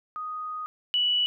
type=tone pair in turn; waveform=sine; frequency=1244.5 / 2951 Hz; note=D#6 / F#7; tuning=0 / -5 cents; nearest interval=octave + minor third; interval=1495 cents; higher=second; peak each=-31 / -21 dBFS; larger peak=second; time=0.16-0.66 / 0.94-1.26 s; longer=first; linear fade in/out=0 ms; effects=none